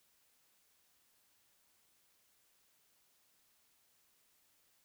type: silence
effects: white hiss -73 dBFS RMS until 4.84 s